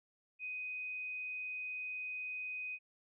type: tone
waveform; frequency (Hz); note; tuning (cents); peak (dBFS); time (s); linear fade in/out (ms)
sine; 2502; D#7; +9; -39; 0.39-2.79; 50
effects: none